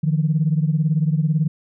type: beating tone pair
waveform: sine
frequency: 151.3 / 169.3 Hz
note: D#3 / E3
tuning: -48 / +46 cents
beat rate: 18 Hz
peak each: -17 / -20 dBFS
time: 0.03-1.48 s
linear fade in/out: 10 ms
effects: tanh soft clip ceiling -8 dBFS